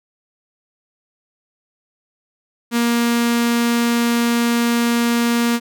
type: tone with notch filter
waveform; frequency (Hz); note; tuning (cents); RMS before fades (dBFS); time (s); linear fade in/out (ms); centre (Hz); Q
sawtooth; 235.7; A#3; +19; -17; 2.71-5.6; 50; 610; 1.3
effects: none